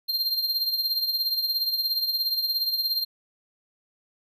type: tone with tremolo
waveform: square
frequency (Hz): 4186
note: C8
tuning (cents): 0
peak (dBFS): -21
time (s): 0.08-3.05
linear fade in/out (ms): 20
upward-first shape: triangle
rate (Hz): 17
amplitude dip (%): 70
effects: none